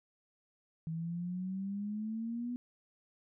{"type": "exponential sweep", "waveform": "sine", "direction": "up", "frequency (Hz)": [160, 246.9], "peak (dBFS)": -35, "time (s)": [0.87, 2.56], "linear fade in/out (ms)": 0, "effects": []}